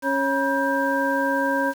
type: tone cluster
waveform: sine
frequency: 275.5 / 548 / 962 / 1579 Hz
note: C#4 / C#5 / B5 / G6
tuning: -11 / -20 / -46 / +12 cents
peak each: -25 dBFS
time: 0.02-1.74 s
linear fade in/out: 50 ms
effects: 7-bit